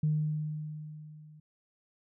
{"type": "tone with level ramp", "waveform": "sine", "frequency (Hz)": 152.8, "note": "D#3", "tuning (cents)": -31, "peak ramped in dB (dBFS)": [-23, -51], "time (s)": [0.03, 1.4], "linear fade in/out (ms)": 5, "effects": ["tanh soft clip ceiling -19 dBFS"]}